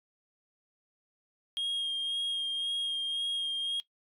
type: tone with vibrato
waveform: sine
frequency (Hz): 3242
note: G#7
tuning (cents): -42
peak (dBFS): -27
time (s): 1.57-3.8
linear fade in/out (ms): 0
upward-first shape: sine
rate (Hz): 1.9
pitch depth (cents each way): 16
effects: noise-tail reverb RT60 0.1 s tail -19 dB re dry + tanh soft clip ceiling -29 dBFS